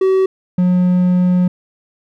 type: tone pair in turn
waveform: triangle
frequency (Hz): 380 / 180.38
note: F#4 / F#3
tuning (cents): +46 / -44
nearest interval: octave + minor second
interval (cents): 1290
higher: first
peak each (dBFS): -8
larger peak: neither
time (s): 0.01-0.26 / 0.58-1.48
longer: second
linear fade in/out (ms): 5
effects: none